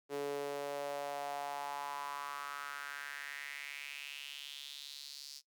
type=tone with high-pass filter sweep; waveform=sawtooth; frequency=142.6 Hz; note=C#3; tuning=49 cents sharp; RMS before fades=-43 dBFS; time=0.09-5.42 s; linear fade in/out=50 ms; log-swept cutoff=390 to 5000 Hz; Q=4.2; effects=noise-tail reverb RT60 0.1 s tail -18 dB re dry